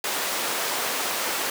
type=high-pass noise; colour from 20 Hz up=pink; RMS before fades=-27 dBFS; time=0.04-1.5 s; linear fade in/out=2 ms; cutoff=490 Hz; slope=12 dB/octave; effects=none